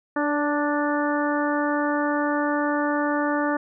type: harmonic tone with a mistuned harmonic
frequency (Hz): 293.7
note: D4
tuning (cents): 0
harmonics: 1 / 2 / 3 / 4 / 5 / 6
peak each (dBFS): -24 / -27 / -29 / -30 / -31 / -32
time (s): 0.16-3.57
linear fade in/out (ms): 5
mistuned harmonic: 2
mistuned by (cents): -15
effects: none